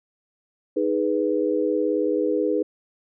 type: chord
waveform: sine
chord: G# minor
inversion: second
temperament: equal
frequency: 311.1 / 415.3 / 493.9 Hz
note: D#4 / G#4 / B4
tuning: 0 / 0 / 0 cents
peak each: -24 dBFS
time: 0.76-2.63 s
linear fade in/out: 10 ms
effects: none